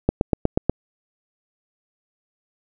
click train, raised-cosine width 2 ms, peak -3 dBFS, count 6, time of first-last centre 0.09-0.696 s, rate 8.25 Hz, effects none

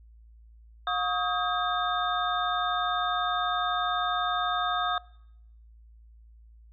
sine tone cluster, 718 / 1122 / 1262 / 1611 / 3630 Hz, F5 / C#6 / D#6 / G6 / A#7, +48 / +21 / +24 / +47 / -47 cents, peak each -31 / -35 / -29 / -35 / -34 dBFS, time 0.87-4.98 s, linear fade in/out 2 ms, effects noise-tail reverb RT60 0.8 s tail -23 dB re dry + added 56 Hz sine -50 dBFS peak until 6.72 s

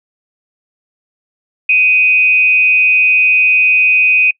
sine tone with frequency modulation, 2500 Hz, D#7, 8 cents sharp, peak -7 dBFS, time 1.69-4.31 s, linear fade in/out 5 ms, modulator 193 Hz, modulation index 0.39, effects noise-tail reverb RT60 0.1 s tail -25 dB re dry

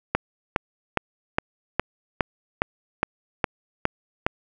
click train, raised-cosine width 0.5 ms, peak -4 dBFS, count 11, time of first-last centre 0.15-4.265 s, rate 2.43 Hz, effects none

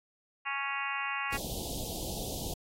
harmonic tone, 277.2 Hz, C#4, in tune, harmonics 3 / 4 / 5 / 6 / 7 / 8 / 9 / 10, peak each -41 / -37 / -42 / -42 / -39 / -42 / -40 / -40 dBFS, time 0.45-1.38 s, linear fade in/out 20 ms
pink band-stop noise, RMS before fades -38 dBFS, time 1.32-2.54 s, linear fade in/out 5 ms, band 820 to 3100 Hz, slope 48 dB/octave
effects AAC 48 kbps

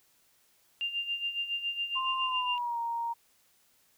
sine tone with tremolo, 2794 Hz, F7, in tune, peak -28 dBFS, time 0.81-2.58 s, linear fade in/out 0 ms, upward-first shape sine, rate 7.2 Hz, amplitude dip 70%
sine tone with pitch glide, 1046.5 to 932.3 Hz, C6 to A#5, 0 to 0 cents, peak -30 dBFS, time 1.95-3.14 s, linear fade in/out 20 ms, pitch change -200 cents, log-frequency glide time 2.21-2.79 s
effects white hiss -67 dBFS RMS until 3.97 s

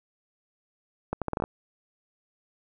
accelerating click train, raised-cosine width 1 ms, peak -14 dBFS, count 8, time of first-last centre 1.13-1.439 s, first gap 87 ms, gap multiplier 0.76, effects none

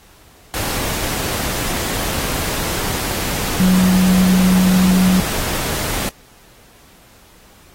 sine tone in noise, 184.9 Hz, F#3, 1 cent flat, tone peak -10 dBFS, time 3.6-5.2 s, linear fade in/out 0 ms, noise pink, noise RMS -22 dBFS, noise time 0.54-6.09 s, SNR +9 dB, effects pink hiss -48 dBFS RMS until 7.74 s + AAC 48 kbps

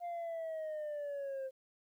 sine linear sweep, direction down, 703 to 523.3 Hz, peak -35 dBFS, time 0-1.51 s, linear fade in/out 50 ms, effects tanh soft clip ceiling -37 dBFS + 12-bit

